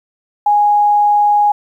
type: tone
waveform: sine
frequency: 828 Hz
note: G#5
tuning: 5 cents flat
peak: -8 dBFS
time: 0.46-1.52 s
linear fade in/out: 5 ms
effects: 8-bit